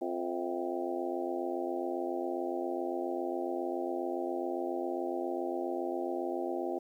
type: harmonic tone with a mistuned harmonic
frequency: 87.3 Hz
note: F2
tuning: in tune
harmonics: 3 / 4 / 5 / 6 / 7 / 8 / 9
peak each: -41 / -35 / -44 / -41 / -40 / -44 / -41 dBFS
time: 0.01-6.79 s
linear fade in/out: 10 ms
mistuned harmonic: 7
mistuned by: +82 cents
effects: 11-bit